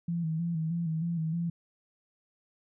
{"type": "tone with vibrato", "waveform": "sine", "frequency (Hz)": 164.81, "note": "E3", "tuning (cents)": 0, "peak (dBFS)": -28, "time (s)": [0.08, 1.5], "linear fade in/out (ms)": 5, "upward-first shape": "square", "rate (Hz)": 3.2, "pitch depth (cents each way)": 54, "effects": []}